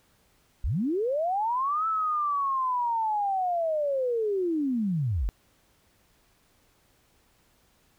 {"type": "linear two-way sweep", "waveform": "sine", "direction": "up then down", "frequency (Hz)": [39.28, 1323, 39.28], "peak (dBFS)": -24, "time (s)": [0.64, 5.29], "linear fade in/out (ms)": 0, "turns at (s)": 1.87, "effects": ["pink hiss -65 dBFS RMS until 7.98 s"]}